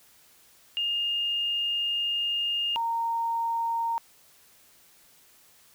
sine tone pair in turn, 2828 / 922.7 Hz, F7 / A#5, +21 / -18 cents, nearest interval octave + perfect fifth, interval 1939 cents, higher first, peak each -25 dBFS, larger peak neither, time 0.77-2.76 / 2.76-3.98 s, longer first, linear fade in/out 0 ms, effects white hiss -58 dBFS RMS until 5.74 s

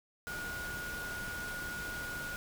sine tone in noise, 1443 Hz, F#6, 44 cents flat, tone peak -39 dBFS, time 0.27-2.36 s, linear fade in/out 0 ms, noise pink, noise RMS -44 dBFS, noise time 0.27-2.36 s, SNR +2 dB, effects none

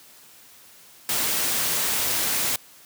white noise, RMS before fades -24 dBFS, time 1.09-2.56 s, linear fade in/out 2 ms, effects white hiss -50 dBFS RMS until 2.85 s + high-pass 80 Hz 12 dB/octave

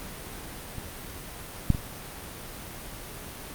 clicks, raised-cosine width 5 ms, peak -24 / -7 / -18 dBFS, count 3, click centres 0.783 / 1.703 / 1.748 s, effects pink hiss -40 dBFS RMS until 3.54 s + Opus 32 kbps

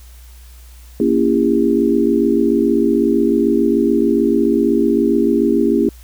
sine chord, A# diminished seventh, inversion none, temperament just, 233.1 / 279.7 / 335.6 / 402.8 Hz, A#3 / C#4 / E4 / G4, 0 / +16 / +31 / +47 cents, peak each -17 dBFS, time 1-5.89 s, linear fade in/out 2 ms, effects added 60 Hz sine -37 dBFS peak until 6.03 s + white hiss -48 dBFS RMS until 6.03 s

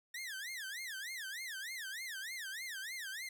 sawtooth tone with vibrato, 1807 Hz, A6, 46 cents sharp, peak -38 dBFS, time 0.14-3.29 s, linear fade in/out 5 ms, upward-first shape sine, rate 3.3 Hz, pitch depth 290 cents each way, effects none

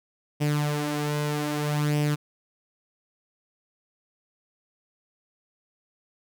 sawtooth tone with flanger, 148.3 Hz, D3, 17 cents sharp, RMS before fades -26 dBFS, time 0.4-2.16 s, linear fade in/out 20 ms, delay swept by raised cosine 0.36 to 4.76 ms, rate 0.63 Hz, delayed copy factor +0.6, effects none

